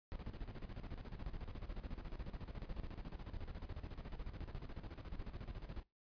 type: noise with tremolo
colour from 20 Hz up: brown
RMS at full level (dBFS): -45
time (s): 0.12-5.83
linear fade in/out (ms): 0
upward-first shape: square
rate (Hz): 14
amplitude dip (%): 70
effects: noise-tail reverb RT60 0.2 s tail -19 dB re dry + resampled to 11025 Hz